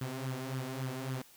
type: tone with flanger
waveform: sawtooth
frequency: 130.81 Hz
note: C3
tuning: in tune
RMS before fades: -38 dBFS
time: 0.01-1.22 s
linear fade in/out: 5 ms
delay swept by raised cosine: 0.6 to 4.9 ms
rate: 3.6 Hz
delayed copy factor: +0.65
effects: white hiss -59 dBFS RMS until 1.36 s